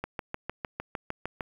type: click train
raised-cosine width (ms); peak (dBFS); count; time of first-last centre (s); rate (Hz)
0.5; -17; 10; 0.04-1.408; 6.58
effects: 8-bit